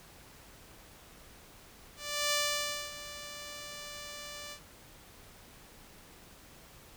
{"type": "tone with ADSR envelope", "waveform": "5% pulse", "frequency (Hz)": 587.3, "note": "D5", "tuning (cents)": 0, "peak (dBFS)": -16, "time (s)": [1.96, 4.6], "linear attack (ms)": 360, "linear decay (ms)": 590, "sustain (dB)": -15, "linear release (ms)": 78, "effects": ["pink hiss -55 dBFS RMS until 6.96 s"]}